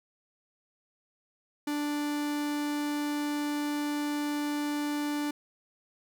45% pulse tone, 293.7 Hz, D4, in tune, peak -29 dBFS, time 1.67-5.31 s, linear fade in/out 5 ms, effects none

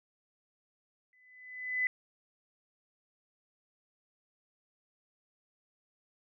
sine tone with exponential growth, 2007 Hz, B6, 27 cents sharp, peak -25 dBFS, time 1.13-1.87 s, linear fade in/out 1 ms, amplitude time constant 160 ms, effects none

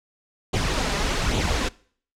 pink noise with flanger, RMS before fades -23 dBFS, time 0.53-1.69 s, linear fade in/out 10 ms, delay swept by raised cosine 0.28 to 5.08 ms, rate 1.2 Hz, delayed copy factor +0.55, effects noise-tail reverb RT60 0.5 s tail -22 dB re dry + low-pass 6000 Hz 12 dB/octave

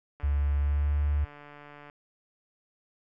click train, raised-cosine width 0.5 ms, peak -33 dBFS, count 249, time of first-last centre 0.2-1.899 s, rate 146 Hz
sine tone with pitch glide, 71.1 to 73.06 Hz, C#2 to D2, +45 to -8 cents, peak -23 dBFS, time 0.23-1.25 s, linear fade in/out 10 ms, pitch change +47 cents, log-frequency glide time 0.61-0.94 s
effects none

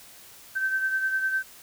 sine beating tone pair, 1548 / 1557.9 Hz, G6 / G6, -22 / -11 cents, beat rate 9.9 Hz, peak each -24 / -33 dBFS, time 0.55-1.43 s, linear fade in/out 20 ms, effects white hiss -49 dBFS RMS until 1.62 s

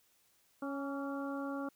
harmonic tone with a mistuned harmonic, 277.2 Hz, C#4, in tune, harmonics 1 / 2 / 3 / 4 / 5, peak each -38 / -43 / -48 / -47 / -47 dBFS, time 0.62-1.69 s, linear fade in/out 5 ms, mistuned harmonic 4, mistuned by +43 cents, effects white hiss -71 dBFS RMS until 1.75 s

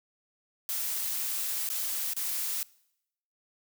blue noise with dropouts, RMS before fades -32 dBFS, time 0.69-2.63 s, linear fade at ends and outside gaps 1 ms, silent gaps 1.69-1.7 / 2.135-2.165 s, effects noise-tail reverb RT60 0.8 s tail -23 dB re dry

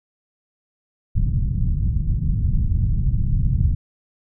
pink low-pass noise, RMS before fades -19 dBFS, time 1.15-3.75 s, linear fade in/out 10 ms, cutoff 150 Hz, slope 24 dB/octave, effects none

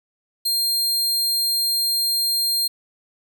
sawtooth tone, 4200 Hz, C8, 6 cents sharp, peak -16 dBFS, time 0.45-2.68 s, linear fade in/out 10 ms, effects 8-bit

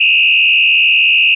sine tone with frequency modulation, 2679 Hz, E7, 27 cents sharp, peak -7 dBFS, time 0-1.35 s, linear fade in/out 10 ms, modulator 76.8 Hz, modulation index 2.4, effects none

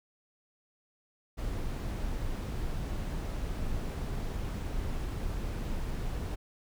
brown noise, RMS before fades -34 dBFS, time 1.37-6.36 s, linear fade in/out 20 ms, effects none

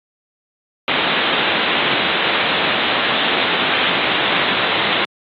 white low-pass noise, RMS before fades -18 dBFS, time 0.88-5.05 s, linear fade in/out 0 ms, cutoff 3800 Hz, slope 96 dB/octave, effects high-pass 200 Hz 12 dB/octave + AAC 32 kbps

